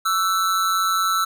square tone with amplitude modulation, 1321 Hz, E6, 3 cents sharp, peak -16 dBFS, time 0.05-1.25 s, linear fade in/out 10 ms, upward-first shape sine, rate 184 Hz, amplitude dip 60%, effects none

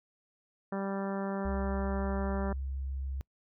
harmonic tone, 196 Hz, G3, in tune, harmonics 1 / 2 / 3 / 4 / 5 / 6 / 7 / 8 / 9, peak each -34 / -39 / -39 / -43 / -45 / -47 / -47 / -51 / -51 dBFS, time 0.72-2.53 s, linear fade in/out 5 ms
sine tone with vibrato, 67.2 Hz, C2, 47 cents sharp, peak -33 dBFS, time 1.45-3.21 s, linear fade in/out 0 ms, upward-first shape sine, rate 7 Hz, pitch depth 8 cents each way
effects noise-tail reverb RT60 0.1 s tail -26 dB re dry

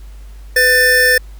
square tone pair together, 500.1 / 1782 Hz, B4 / A6, +22 / +22 cents, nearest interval octave + minor seventh, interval 2200 cents, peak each -16 / -10 dBFS, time 0.56-1.18 s, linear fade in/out 5 ms, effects added 50 Hz sine -31 dBFS peak until 1.39 s + pink hiss -49 dBFS RMS until 1.39 s

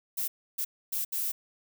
violet noise bursts at uneven times, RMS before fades -31 dBFS, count 4, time 0.17-0.28 / 0.58-0.65 / 0.92-1.05 / 1.12-1.32 s, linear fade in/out 10 ms, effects none

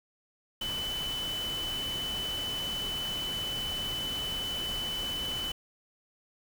sine tone in noise, 3005 Hz, F#7, 26 cents sharp, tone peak -32 dBFS, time 0.61-5.52 s, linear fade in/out 5 ms, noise pink, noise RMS -40 dBFS, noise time 0.61-5.52 s, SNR +5 dB, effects none

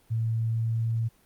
sine tone with pitch glide, 113.1 to 114.02 Hz, A2 to A#2, +48 to -38 cents, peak -24 dBFS, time 0.1-1.09 s, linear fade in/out 20 ms, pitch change +14 cents, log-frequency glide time 0.3-0.92 s, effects pink hiss -62 dBFS RMS until 1.25 s + Opus 32 kbps

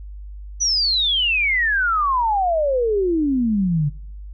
sine exponential sweep, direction down, 6030 to 140 Hz, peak -16 dBFS, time 0.6-3.9 s, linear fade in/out 20 ms, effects noise-tail reverb RT60 0.7 s tail -25 dB re dry + added 50 Hz sine -32 dBFS peak until 4.33 s

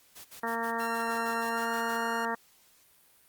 white noise bursts, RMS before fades -47 dBFS, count 12, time 0.15-1.976 s, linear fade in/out 20 ms, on 99 ms, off 58 ms
harmonic tone, 230 Hz, A#3, 23 cents flat, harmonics 1 / 2 / 3 / 4 / 5 / 6 / 7 / 8, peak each -38 / -37 / -38 / -34 / -38 / -40 / -40 / -37 dBFS, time 0.43-2.35 s, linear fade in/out 5 ms
sawtooth tone with pitch glide, 1369 to 1412.4 Hz, F6 to F6, -35 to +19 cents, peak -35 dBFS, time 0.8-2.25 s, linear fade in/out 0 ms, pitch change +54 cents, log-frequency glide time 1.38-1.75 s
effects white hiss -62 dBFS RMS until 3.28 s + Opus 48 kbps

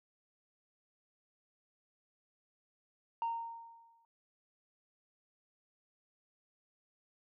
sine tone with exponential decay, 923 Hz, A#5, 17 cents flat, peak -29 dBFS, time 3.22-4.05 s, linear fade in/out 1 ms, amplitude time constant 180 ms, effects tanh soft clip ceiling -30 dBFS

